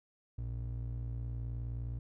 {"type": "ring-modulated tone", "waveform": "triangle", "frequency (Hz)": 87.5, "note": "F2", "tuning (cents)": 4, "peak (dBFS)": -31, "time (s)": [0.38, 1.99], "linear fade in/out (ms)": 5, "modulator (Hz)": 29.7, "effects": []}